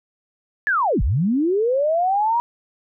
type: linear two-way sweep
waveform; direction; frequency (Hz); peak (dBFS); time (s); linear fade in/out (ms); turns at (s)
sine; down then up; 1760 to 38.13 to 964; -16; 0.67-2.4; 0; 1.02
effects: none